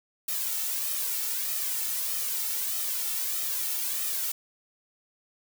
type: noise with flanger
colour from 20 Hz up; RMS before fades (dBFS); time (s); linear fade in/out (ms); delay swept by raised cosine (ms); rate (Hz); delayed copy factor
blue; -30; 0.28-4.32; 5; 1.6 to 2.26; 1.6; +0.65
effects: none